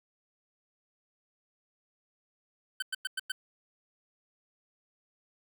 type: tone bursts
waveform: 25% pulse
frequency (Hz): 1534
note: G6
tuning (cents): -38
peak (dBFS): -27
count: 5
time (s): 2.8-3.32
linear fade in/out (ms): 5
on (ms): 24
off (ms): 100
effects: none